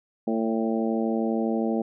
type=harmonic tone with a mistuned harmonic; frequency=112.5 Hz; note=A2; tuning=39 cents sharp; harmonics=2 / 3 / 4 / 5 / 6 / 7; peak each=-25 / -29 / -31 / -33 / -35 / -36 dBFS; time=0.27-1.82 s; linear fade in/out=5 ms; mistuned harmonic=6; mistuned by=-17 cents; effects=none